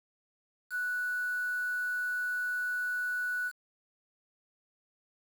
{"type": "tone with quantisation", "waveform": "sine", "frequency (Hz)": 1478, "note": "F#6", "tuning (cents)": -2, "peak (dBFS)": -30, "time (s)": [0.7, 3.52], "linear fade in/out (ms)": 50, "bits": 8, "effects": []}